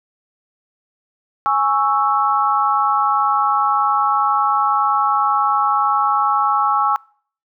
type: chord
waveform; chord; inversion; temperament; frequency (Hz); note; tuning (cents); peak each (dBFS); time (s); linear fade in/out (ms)
sine; C# minor; second; equal; 830.6 / 1108.7 / 1318.5; G#5 / C#6 / E6; 0 / 0 / 0; -18; 1.46-6.96; 0
effects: noise-tail reverb RT60 0.5 s tail -25 dB re dry